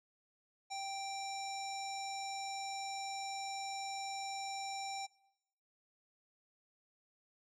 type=tone with low-pass filter; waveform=square; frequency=784 Hz; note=G5; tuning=in tune; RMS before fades=-42 dBFS; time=0.7-5.07 s; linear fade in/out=20 ms; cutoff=6400 Hz; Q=4.8; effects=noise-tail reverb RT60 0.9 s tail -22 dB re dry